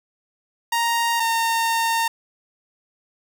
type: tone pair in turn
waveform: sawtooth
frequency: 932.3 / 914.7 Hz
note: A#5 / A#5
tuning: 0 / -33 cents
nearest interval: unison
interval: 33 cents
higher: first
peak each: -15 dBFS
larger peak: neither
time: 0.72-1.2 / 1.2-2.08 s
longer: second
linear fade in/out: 5 ms
effects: none